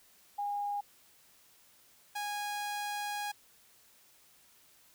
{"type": "tone pair in turn", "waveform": ["sine", "sawtooth"], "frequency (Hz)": [816, 825], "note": ["G#5", "G#5"], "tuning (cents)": [-31, -12], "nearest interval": "unison", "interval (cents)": 19, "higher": "second", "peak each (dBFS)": [-32, -31], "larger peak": "second", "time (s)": [[0.38, 0.81], [2.15, 3.32]], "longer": "second", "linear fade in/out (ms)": 10, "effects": ["white hiss -63 dBFS RMS until 4.94 s"]}